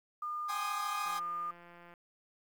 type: tone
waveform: sine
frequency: 1211 Hz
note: D#6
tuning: 47 cents flat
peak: -35 dBFS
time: 0.22-1.51 s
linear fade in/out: 5 ms
type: chord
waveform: sawtooth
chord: Ab major seventh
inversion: third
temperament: equal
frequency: 784 / 830.6 / 1046.5 / 1244.5 Hz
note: G5 / Ab5 / C6 / Eb6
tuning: 0 / 0 / 0 / 0 cents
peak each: -42 / -38 / -41 / -38 dBFS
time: 0.48-1.2 s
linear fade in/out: 20 ms
type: click train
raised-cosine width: 0.5 ms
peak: -40 dBFS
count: 153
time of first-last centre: 1.06-1.939 s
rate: 173 Hz
effects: 11-bit